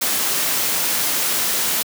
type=noise; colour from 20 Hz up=white; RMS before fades=-20 dBFS; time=0.01-1.83 s; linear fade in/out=10 ms; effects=high-pass 150 Hz 12 dB/octave